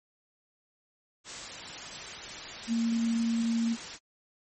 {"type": "tone in noise", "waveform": "sine", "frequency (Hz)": 230, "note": "A#3", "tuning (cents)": -23, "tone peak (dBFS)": -25, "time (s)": [2.67, 3.77], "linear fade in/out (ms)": 50, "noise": "white", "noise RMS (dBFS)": -40, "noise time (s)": [1.24, 3.99], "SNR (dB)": 12, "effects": ["MP3 32 kbps"]}